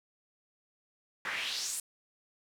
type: noise with band-pass filter sweep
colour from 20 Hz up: pink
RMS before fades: -36 dBFS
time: 1.25-1.8 s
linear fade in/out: 2 ms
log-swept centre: 1500 to 10000 Hz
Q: 2.9
effects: none